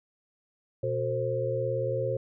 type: tone cluster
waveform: sine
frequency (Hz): 120.4 / 369.6 / 452.2 / 530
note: B2 / F#4 / A4 / C5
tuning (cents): -44 / -2 / +47 / +22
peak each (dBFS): -32 / -36 / -34 / -29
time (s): 0.83-2.17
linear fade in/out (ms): 5
effects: none